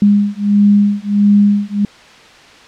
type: beating tone pair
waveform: sine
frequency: 203.5 / 205 Hz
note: G#3 / G#3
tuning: -35 / -22 cents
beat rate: 1.5 Hz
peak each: -11 dBFS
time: 0.02-1.85 s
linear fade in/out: 2 ms
effects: white hiss -40 dBFS RMS until 2.67 s + low-pass 4000 Hz 12 dB/octave